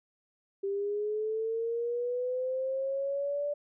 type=linear sweep; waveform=sine; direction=up; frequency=392.1 to 585 Hz; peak=-29 dBFS; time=0.63-3.54 s; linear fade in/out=10 ms; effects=none